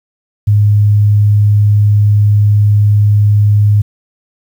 sine tone, 103.83 Hz, G#2, in tune, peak -5 dBFS, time 0.47-3.82 s, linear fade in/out 10 ms, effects 7-bit

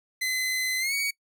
sawtooth tone with pitch glide, 2037 to 2247 Hz, C7 to C#7, -47 to +23 cents, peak -22 dBFS, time 0.21-1.11 s, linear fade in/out 10 ms, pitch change +170 cents, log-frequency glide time 0.79-0.94 s, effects noise-tail reverb RT60 0.1 s tail -23 dB re dry

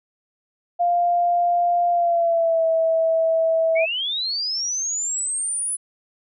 sine tone with pitch glide, 698.5 to 651.7 Hz, F5 to E5, 0 to -20 cents, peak -16 dBFS, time 0.79-3.86 s, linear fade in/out 20 ms, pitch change -120 cents, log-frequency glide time 1.9-2.65 s
sine linear sweep, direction up, 2151 to 10070 Hz, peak -22 dBFS, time 3.75-5.77 s, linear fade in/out 20 ms
effects none

